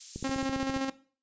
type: high-pass noise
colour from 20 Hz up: white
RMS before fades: -40 dBFS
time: 0-0.46 s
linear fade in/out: 10 ms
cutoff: 6200 Hz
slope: 12 dB/octave
type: click train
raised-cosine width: 3 ms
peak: -24 dBFS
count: 10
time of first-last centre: 0.16-0.764 s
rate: 14.9 Hz
type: tone with tremolo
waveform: sawtooth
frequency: 268.3 Hz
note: C4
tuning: 44 cents sharp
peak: -24 dBFS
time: 0.24-0.9 s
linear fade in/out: 5 ms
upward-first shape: square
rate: 14 Hz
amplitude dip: 40%
effects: noise-tail reverb RT60 0.4 s tail -17 dB re dry + resampled to 16000 Hz